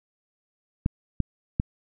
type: clicks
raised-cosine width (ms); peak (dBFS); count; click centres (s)
5; -10; 3; 0.861 / 1.203 / 1.599
effects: none